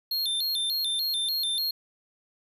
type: tone with vibrato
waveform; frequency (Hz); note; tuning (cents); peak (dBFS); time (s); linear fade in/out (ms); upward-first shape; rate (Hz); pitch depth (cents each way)
square; 3900; B7; -23; -26; 0.11-1.71; 5; square; 3.4; 150
effects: resampled to 32000 Hz + 10-bit